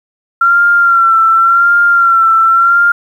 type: tone with vibrato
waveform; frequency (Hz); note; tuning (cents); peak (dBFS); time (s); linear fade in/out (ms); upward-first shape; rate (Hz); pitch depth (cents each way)
sine; 1368; F6; -36; -5; 0.41-2.92; 5; sine; 0.9; 43
effects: 7-bit